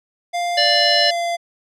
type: tone with pitch glide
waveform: square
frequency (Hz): 698.5 to 687.3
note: F5 to F5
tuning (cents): 0 to -28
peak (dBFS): -20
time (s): 0.33-1.37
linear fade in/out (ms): 20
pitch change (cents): -28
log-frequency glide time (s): 0.6-1.09
type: harmonic tone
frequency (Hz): 587.3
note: D5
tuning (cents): 0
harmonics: 1 / 3 / 5 / 7 / 9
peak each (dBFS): -21 / -21 / -20 / -18 / -20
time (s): 0.57-1.11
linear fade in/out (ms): 10
effects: low-pass 8000 Hz 12 dB/octave